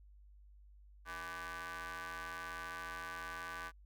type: ring-modulated tone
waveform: sawtooth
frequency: 173.4 Hz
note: F3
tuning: 12 cents flat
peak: -36 dBFS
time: 1.05-3.72 s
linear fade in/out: 50 ms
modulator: 1340 Hz
effects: added 50 Hz sine -57 dBFS peak until 3.85 s